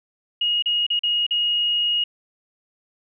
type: tone with dropouts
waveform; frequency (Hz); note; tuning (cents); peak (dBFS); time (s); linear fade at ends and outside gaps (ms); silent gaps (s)
sine; 2876; F#7; -50; -18; 0.41-2.04; 5; 0.624-0.658 / 0.866-0.902 / 0.993-1.034 / 1.266-1.308
effects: none